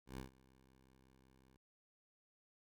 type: tone with ADSR envelope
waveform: 10% pulse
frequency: 65.41 Hz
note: C2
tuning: in tune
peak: -36 dBFS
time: 0.06-1.57 s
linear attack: 120 ms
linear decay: 120 ms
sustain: -23 dB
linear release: 4 ms
effects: none